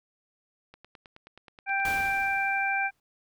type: click train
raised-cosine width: 0.3 ms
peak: -32 dBFS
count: 12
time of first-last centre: 0.74-1.906 s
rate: 9.43 Hz
type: harmonic tone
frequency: 786 Hz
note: G5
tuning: 4 cents sharp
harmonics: 1 / 2 / 3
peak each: -29 / -29 / -29 dBFS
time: 1.66-2.91 s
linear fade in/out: 50 ms
type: noise with exponential decay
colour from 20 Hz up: pink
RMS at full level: -35 dBFS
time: 1.85-3 s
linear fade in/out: 2 ms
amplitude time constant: 250 ms
effects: none